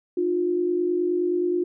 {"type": "tone pair together", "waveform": "sine", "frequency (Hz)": [306.1, 355.6], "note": ["D#4", "F4"], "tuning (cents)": [-28, 31], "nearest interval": "minor third", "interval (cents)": 259, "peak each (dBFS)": [-28, -21], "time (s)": [0.17, 1.64], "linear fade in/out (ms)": 5, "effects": []}